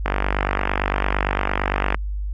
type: click train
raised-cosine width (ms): 0.5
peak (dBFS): -5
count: 93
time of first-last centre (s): 0.06-1.945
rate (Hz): 48.8
effects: added 50 Hz sine -23 dBFS peak until 2.33 s + AAC 48 kbps